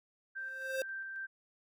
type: tone with tremolo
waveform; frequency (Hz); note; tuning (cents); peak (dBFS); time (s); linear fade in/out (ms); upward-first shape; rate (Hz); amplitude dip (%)
sine; 1568; G6; 0; -38; 0.35-1.27; 20; square; 3.7; 25
type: tone with exponential growth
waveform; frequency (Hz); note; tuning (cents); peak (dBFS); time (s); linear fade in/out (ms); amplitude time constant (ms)
square; 530; C5; +22; -31; 0.37-0.82; 2; 97
effects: none